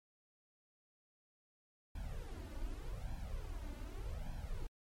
brown noise with flanger, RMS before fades -43 dBFS, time 1.95-4.67 s, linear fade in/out 5 ms, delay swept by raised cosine 1.2 to 3.4 ms, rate 0.84 Hz, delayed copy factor +0.9, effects MP3 64 kbps

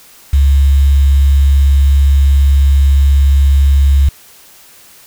sine tone with quantisation, 69.3 Hz, C#2, in tune, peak -5 dBFS, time 0.33-4.09 s, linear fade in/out 5 ms, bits 5, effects white hiss -41 dBFS RMS until 5.06 s

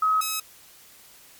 sine / 5% pulse tone pair in turn, 1274 / 1281.2 Hz, D#6 / E6, +41 / -50 cents, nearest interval unison, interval 9 cents, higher second, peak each -18 / -14 dBFS, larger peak second, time 0.02-0.21 / 0.21-0.4 s, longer neither, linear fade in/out 5 ms, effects white hiss -51 dBFS RMS until 1.39 s + MP3 96 kbps

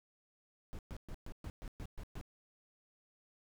brown noise bursts, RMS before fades -44 dBFS, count 9, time 0.73-2.212 s, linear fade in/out 0 ms, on 58 ms, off 120 ms, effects none

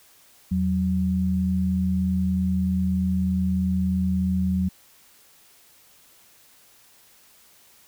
sine tone pair together, 82.9 / 186.1 Hz, E2 / F#3, +10 / +10 cents, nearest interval octave + major second, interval 1400 cents, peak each -26 / -21 dBFS, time 0.51-4.69 s, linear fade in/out 10 ms, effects white hiss -55 dBFS RMS until 7.87 s

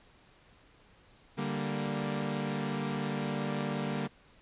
sawtooth chord, G minor, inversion second, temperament equal, 146.83 / 196 / 233.1 Hz, D3 / G3 / Bb3, 0 / 0 / 0 cents, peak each -32 dBFS, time 1.37-4.08 s, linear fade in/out 20 ms, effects pink hiss -61 dBFS RMS until 4.41 s + resampled to 8000 Hz

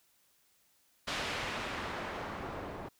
white noise with low-pass filter sweep, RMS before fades -39 dBFS, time 1.07-2.89 s, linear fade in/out 10 ms, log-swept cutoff 3400 to 710 Hz, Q 0.73, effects white hiss -70 dBFS RMS until 2.99 s

